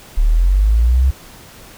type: linear sweep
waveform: sine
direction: up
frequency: 34.65 to 67.9 Hz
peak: -9 dBFS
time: 0.17-1.11 s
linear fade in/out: 10 ms
effects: pink hiss -40 dBFS RMS until 1.77 s